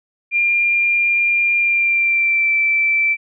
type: tone with pitch glide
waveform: sine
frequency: 2397 to 2331 Hz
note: D7 to D7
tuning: +35 to -14 cents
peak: -13 dBFS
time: 0.31-3.17 s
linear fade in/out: 50 ms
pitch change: -49 cents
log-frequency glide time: 1.57-2.55 s
effects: none